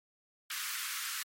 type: high-pass noise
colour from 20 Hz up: pink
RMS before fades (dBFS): -38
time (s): 0.5-1.23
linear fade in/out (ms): 5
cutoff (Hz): 1200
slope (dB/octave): 48
effects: MP3 64 kbps